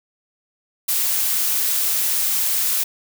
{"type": "noise", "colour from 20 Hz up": "blue", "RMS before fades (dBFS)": -20, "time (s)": [0.88, 2.84], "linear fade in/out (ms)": 10, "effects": []}